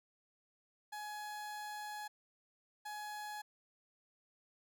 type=tone bursts at uneven times; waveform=30% pulse; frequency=841 Hz; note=G#5; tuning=22 cents sharp; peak=-40 dBFS; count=2; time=0.92-2.08 / 2.85-3.42 s; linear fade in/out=10 ms; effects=none